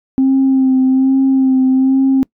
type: tone with vibrato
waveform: sine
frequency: 264.1 Hz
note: C4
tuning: 16 cents sharp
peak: -7 dBFS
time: 0.18-2.23 s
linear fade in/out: 0 ms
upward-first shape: sine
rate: 1.2 Hz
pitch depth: 25 cents each way
effects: noise-tail reverb RT60 0.1 s tail -25 dB re dry + tanh soft clip ceiling -5 dBFS